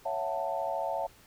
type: chord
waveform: sine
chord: F# minor seventh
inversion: second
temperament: just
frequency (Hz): 555 / 666 / 740 / 888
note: C#5 / E5 / F#5 / A5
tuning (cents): +2 / +18 / 0 / +16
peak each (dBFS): -36 / -34 / -36 / -35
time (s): 0.05-1.07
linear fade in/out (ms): 10
effects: pink hiss -58 dBFS RMS until 1.26 s